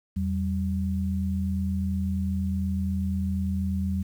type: tone pair together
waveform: sine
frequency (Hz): 83.8 / 192.19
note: E2 / G3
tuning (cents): +29 / -34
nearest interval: octave + major second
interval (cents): 1437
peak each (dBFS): -27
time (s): 0.16-4.03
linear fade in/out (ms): 10
effects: 9-bit